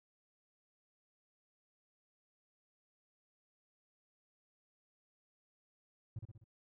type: tone with echo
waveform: triangle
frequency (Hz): 110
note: A2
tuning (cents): 0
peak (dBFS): -36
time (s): 6.16-6.19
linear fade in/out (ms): 5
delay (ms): 63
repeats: 4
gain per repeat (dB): -5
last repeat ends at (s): 6.442
effects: tanh soft clip ceiling -35 dBFS